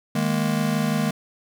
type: chord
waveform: square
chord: D# suspended fourth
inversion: none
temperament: just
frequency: 155.56 / 207.4 / 233.3 Hz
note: D#3 / G#3 / A#3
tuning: 0 / -2 / +2 cents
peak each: -26 / -25 / -26 dBFS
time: 0.15-1.11 s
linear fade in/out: 5 ms
effects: none